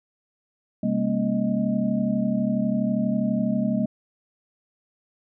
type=tone cluster; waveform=sine; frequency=130.1 / 200.3 / 232.5 / 273.2 / 623 Hz; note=C3 / G3 / A#3 / C#4 / D#5; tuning=-9 / +38 / -4 / -25 / +2 cents; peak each=-33 / -24 / -24 / -32 / -31 dBFS; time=0.83-3.86 s; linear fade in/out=5 ms; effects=none